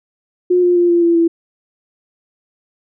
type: tone with pitch steps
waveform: sine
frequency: 359.3 / 354.1 / 349.1 / 344.1 / 339.1 / 334.3 Hz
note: F4 / F4 / F4 / F4 / E4 / E4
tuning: +49 / +24 / -1 / -26 / +49 / +24 cents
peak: -9 dBFS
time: 0.5-1.28 s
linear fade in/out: 10 ms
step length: 130 ms
effects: none